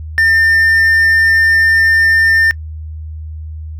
triangle tone, 1802 Hz, A6, 41 cents sharp, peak -6 dBFS, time 0.18-2.51 s, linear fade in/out 0 ms, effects noise-tail reverb RT60 0.1 s tail -24 dB re dry + added 78 Hz sine -23 dBFS peak until 3.79 s

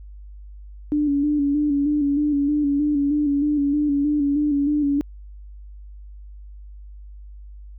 sine tone with vibrato, 290 Hz, D4, 22 cents flat, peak -17 dBFS, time 0.92-5.01 s, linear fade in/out 0 ms, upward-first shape square, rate 3.2 Hz, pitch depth 40 cents each way, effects added 50 Hz sine -37 dBFS peak until 7.78 s

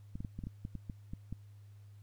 clicks, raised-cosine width 5 ms, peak -28 dBFS, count 11, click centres 0.155 / 0.205 / 0.248 / 0.39 / 0.438 / 0.47 / 0.651 / 0.753 / 0.898 / 1.135 / 1.326 s, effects added 102 Hz sine -52 dBFS peak until 2.02 s + pink hiss -73 dBFS RMS until 2.02 s

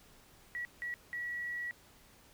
sine tone bursts at uneven times, 1931 Hz, B6, 39 cents flat, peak -36 dBFS, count 3, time 0.55-0.65 / 0.82-0.94 / 1.13-1.71 s, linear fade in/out 0 ms, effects pink hiss -61 dBFS RMS until 2.33 s

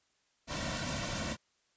pink noise with comb filter, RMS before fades -36 dBFS, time 0.47-1.37 s, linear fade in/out 50 ms, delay 2.4 ms, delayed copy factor -0.75, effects white hiss -74 dBFS RMS until 1.76 s + resampled to 16000 Hz

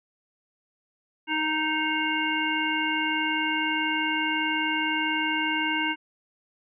harmonic tone, 310.8 Hz, D#4, 2 cents flat, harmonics 1 / 3 / 5 / 7 / 9, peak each -30 / -30 / -30 / -30 / -30 dBFS, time 1.27-5.96 s, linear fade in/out 50 ms, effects none

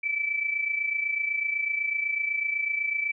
sine tone pair together, 2290 / 2318 Hz, D7 / D7, -44 / -23 cents, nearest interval unison, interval 21 cents, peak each -32 / -26 dBFS, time 0.03-3.12 s, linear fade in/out 10 ms, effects none

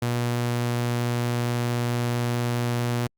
sawtooth tone, 120.3 Hz, B2, 45 cents flat, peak -19 dBFS, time 0.02-3.07 s, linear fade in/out 5 ms, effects Opus 48 kbps

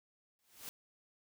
white noise with exponential growth, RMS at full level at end -43 dBFS, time 0.39-0.69 s, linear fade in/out 0 ms, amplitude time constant 64 ms, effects none

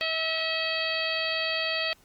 harmonic tone with a mistuned harmonic, 644 Hz, E5, 41 cents flat, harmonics 1 / 2 / 3 / 4 / 5 / 6 / 7, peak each -33 / -38 / -33 / -32 / -33 / -38 / -33 dBFS, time 0.01-1.93 s, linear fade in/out 0 ms, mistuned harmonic 2, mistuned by +23 cents, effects pink hiss -60 dBFS RMS until 2.04 s + Opus 24 kbps

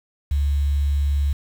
sine tone with quantisation, 71.3 Hz, C#2, 49 cents sharp, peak -17 dBFS, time 0.31-1.33 s, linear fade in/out 5 ms, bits 7, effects none

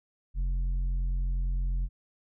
sine tone with tanh clipping, 44.35 Hz, F1, 27 cents sharp, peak -27 dBFS, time 0.34-1.89 s, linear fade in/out 50 ms, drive 6 dB, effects none

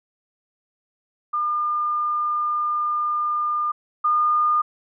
sine tone pair in turn, 1206 / 1215.8 Hz, D6 / D#6, +46 / -40 cents, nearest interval unison, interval 14 cents, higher second, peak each -20 / -16 dBFS, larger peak second, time 1.33-3.72 / 4.04-4.62 s, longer first, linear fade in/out 10 ms, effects none

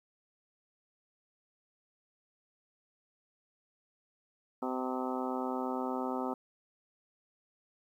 harmonic tone with a mistuned harmonic, 128.6 Hz, C3, 30 cents flat, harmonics 2 / 3 / 4 / 5 / 6 / 7 / 8 / 9 / 10, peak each -36 / -40 / -41 / -44 / -41 / -41 / -47 / -47 / -44 dBFS, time 4.62-6.34 s, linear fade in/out 5 ms, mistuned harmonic 9, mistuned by +20 cents, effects 11-bit

